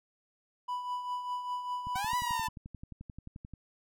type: tone with tremolo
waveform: triangle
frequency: 989 Hz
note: B5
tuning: 2 cents sharp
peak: -29 dBFS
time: 0.68-2.49 s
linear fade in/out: 10 ms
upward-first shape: triangle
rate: 5 Hz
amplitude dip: 60%
type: click train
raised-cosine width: 5 ms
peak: -32 dBFS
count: 20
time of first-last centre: 1.87-3.537 s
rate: 11.4 Hz
type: exponential two-way sweep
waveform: sawtooth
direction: up then down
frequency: 740 to 993 to 880 Hz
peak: -29 dBFS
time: 1.95-2.48 s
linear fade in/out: 10 ms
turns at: 2.16 s
effects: none